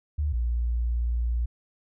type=tone pair in turn; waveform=sine; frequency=74 / 58.92 Hz; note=D2 / A#1; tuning=+14 / +19 cents; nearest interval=major third; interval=395 cents; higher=first; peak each=-23 dBFS; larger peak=neither; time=0.18-0.33 / 0.33-1.46 s; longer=second; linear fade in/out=10 ms; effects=none